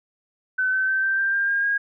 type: tone with pitch steps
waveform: sine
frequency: 1517 / 1532.9 / 1548.9 / 1565.1 / 1581.4 / 1597.9 / 1614.6 / 1631.5 Hz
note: F#6 / G6 / G6 / G6 / G6 / G6 / G#6 / G#6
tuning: +43 / -39 / -21 / -3 / +15 / +33 / -49 / -31 cents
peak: -19 dBFS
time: 0.58-1.78 s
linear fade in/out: 10 ms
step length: 150 ms
effects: none